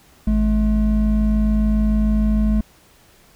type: tone pair together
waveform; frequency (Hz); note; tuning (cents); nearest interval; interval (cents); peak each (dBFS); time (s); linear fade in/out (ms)
triangle; 53.45 / 213.8; A1 / A3; -49 / -49; 2 octaves; 2400; -15; 0.27-2.61; 5
effects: pink hiss -52 dBFS RMS until 3.35 s

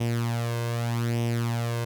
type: tone with flanger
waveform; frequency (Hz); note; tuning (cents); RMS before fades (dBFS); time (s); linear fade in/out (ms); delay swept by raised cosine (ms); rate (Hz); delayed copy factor
sawtooth; 117.5; A#2; +14; -27; 0-1.85; 10; 0.34 to 1.94; 0.82; +0.65
effects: none

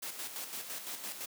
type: noise with tremolo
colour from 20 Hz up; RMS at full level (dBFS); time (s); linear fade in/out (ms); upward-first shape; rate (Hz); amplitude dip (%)
white; -40; 0.02-1.26; 10; square; 5.9; 50
effects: high-pass 200 Hz 12 dB/octave

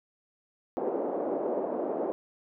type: band-pass noise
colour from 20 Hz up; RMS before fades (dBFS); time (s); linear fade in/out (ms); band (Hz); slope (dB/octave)
white; -31; 0.77-2.12; 0; 290 to 620; 24
effects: none

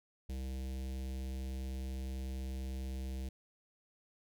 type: tone with notch filter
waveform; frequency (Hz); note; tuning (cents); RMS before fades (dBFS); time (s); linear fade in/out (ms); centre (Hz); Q
square; 65.41; C2; 0; -40; 0.29-3.29; 5; 1200; 0.51
effects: none

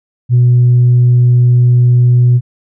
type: tone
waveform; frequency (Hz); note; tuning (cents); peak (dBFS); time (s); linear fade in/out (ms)
sine; 122.7; B2; -11; -3; 0.29-2.41; 50
effects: tanh soft clip ceiling -2 dBFS

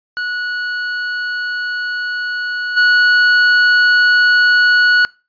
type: tone with level steps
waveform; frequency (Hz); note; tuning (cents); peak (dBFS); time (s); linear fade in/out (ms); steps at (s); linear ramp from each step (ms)
45% pulse; 1467; F#6; -15; -18 / -8; 0.17-5.05; 0; 2.76; 20
effects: noise-tail reverb RT60 0.3 s tail -24 dB re dry + resampled to 11025 Hz

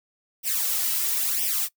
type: noise with flanger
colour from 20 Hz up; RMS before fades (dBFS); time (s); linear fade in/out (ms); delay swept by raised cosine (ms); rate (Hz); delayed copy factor
blue; -25; 0.43-1.69; 50; 0.35 to 3.05; 1; +0.85
effects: noise-tail reverb RT60 0.1 s tail -21 dB re dry

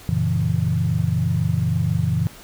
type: chord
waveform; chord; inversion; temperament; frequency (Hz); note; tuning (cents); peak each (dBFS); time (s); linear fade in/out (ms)
sine; F# dominant seventh; none; equal; 92.5 / 116.54 / 138.59 / 164.81; F#2 / A#2 / C#3 / E3; 0 / 0 / 0 / 0; -24 / -23 / -24 / -22; 0.09-2.27; 0
effects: pink hiss -43 dBFS RMS until 2.43 s

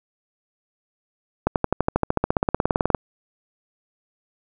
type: accelerating click train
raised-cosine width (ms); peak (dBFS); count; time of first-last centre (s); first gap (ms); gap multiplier
1; -4; 24; 1.47-2.948; 88; 0.97
effects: none

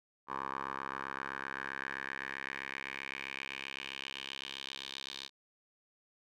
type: tone with band-pass filter sweep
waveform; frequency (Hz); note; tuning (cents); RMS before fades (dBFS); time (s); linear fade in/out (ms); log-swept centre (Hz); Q
10% pulse; 67.7; C#2; -40; -42; 0.27-5.3; 50; 1100 to 3900; 3.5
effects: none

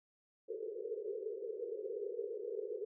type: band-pass noise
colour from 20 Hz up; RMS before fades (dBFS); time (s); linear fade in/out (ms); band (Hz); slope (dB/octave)
pink; -42; 0.48-2.85; 5; 390 to 490; 96
effects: none

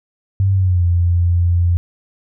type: tone with pitch glide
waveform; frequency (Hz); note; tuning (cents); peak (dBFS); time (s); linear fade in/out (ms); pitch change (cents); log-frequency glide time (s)
sine; 97 to 86.92; G2 to F2; -18 to -8; -11; 0.4-1.77; 0; -190; 0.53-0.84
effects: none

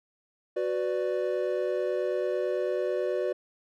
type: chord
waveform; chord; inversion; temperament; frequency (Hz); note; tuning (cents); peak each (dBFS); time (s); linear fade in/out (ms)
triangle; B minor; second; equal with one note detuned; 370 / 498.2 / 587.3; F#4 / B4 / D5; 0 / +15 / 0; -28 / -29 / -29; 0.56-3.33; 10
effects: none

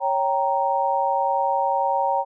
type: chord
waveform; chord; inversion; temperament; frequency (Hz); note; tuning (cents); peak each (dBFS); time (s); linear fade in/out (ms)
sine; G diminished; second; equal with one note detuned; 554.4 / 781.3 / 932.3; Db5 / G5 / Bb5; 0 / -6 / 0; -25 / -23 / -22; 0-2.25; 50
effects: none

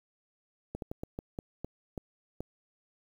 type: slowing click train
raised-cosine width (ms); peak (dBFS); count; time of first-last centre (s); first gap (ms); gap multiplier
2; -23; 9; 0.75-2.406; 72; 1.29
effects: 9-bit

